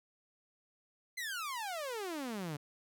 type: exponential sweep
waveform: sawtooth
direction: down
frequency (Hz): 2093 to 139.6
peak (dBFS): -34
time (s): 1.17-2.57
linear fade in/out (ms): 10
effects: none